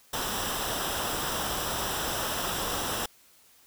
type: noise with comb filter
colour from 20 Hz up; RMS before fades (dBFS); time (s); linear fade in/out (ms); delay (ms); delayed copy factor
pink; -31; 0.13-3.06; 5; 0.45; -0.6
effects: white hiss -59 dBFS RMS until 3.66 s